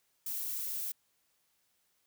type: noise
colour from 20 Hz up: violet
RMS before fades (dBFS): -37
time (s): 0.26-0.92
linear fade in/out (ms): 5
effects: white hiss -75 dBFS RMS until 2.06 s